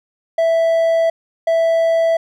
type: tone bursts at uneven times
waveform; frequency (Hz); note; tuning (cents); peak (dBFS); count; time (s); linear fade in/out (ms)
triangle; 659.3; E5; 0; -10; 2; 0.38-1.1 / 1.47-2.17; 5
effects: none